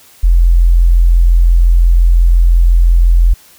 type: tone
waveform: sine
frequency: 42.87 Hz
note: F1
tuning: 31 cents flat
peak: -4 dBFS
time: 0.23-3.34 s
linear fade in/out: 10 ms
effects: white hiss -43 dBFS RMS until 3.58 s